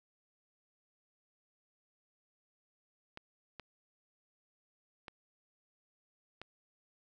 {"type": "clicks", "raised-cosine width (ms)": 0.3, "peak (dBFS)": -29, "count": 4, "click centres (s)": [3.174, 3.597, 5.082, 6.416], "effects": []}